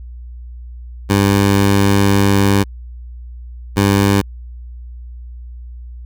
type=tone pair in turn; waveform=15% pulse; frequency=99.6 / 99.6 Hz; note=G2 / G2; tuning=+28 / +28 cents; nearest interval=unison; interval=0 cents; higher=neither; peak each=-4 dBFS; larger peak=neither; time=1.09-2.64 / 3.76-4.22 s; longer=first; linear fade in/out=20 ms; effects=added 60 Hz sine -29 dBFS peak until 6.05 s